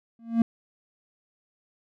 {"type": "tone with exponential growth", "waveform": "triangle", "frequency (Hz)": 230, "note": "A#3", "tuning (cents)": -23, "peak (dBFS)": -12, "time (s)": [0.19, 0.42], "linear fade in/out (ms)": 2, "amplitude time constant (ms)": 50, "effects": []}